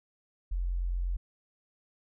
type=tone; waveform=sine; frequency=44.22 Hz; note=F1; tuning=22 cents sharp; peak=-28 dBFS; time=0.51-1.17 s; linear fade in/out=10 ms; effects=none